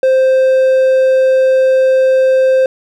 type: tone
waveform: triangle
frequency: 523.3 Hz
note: C5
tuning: in tune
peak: -5 dBFS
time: 0.03-2.66 s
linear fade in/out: 2 ms
effects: none